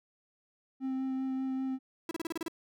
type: tone with vibrato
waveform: triangle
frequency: 263.4 Hz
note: C4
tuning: 12 cents sharp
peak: -29 dBFS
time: 0.8-1.79 s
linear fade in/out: 50 ms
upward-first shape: sine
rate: 5.1 Hz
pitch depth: 10 cents each way
type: tone bursts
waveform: 45% pulse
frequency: 329.1 Hz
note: E4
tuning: 3 cents flat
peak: -33 dBFS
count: 8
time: 2.09-2.482 s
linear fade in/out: 2 ms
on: 21 ms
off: 32 ms
effects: none